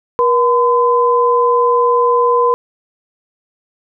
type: tone pair together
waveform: sine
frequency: 480 / 1017.1 Hz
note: B4 / C6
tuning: -49 / -49 cents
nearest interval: octave + minor second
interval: 1300 cents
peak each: -12 dBFS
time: 0.19-2.54 s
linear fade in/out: 0 ms
effects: none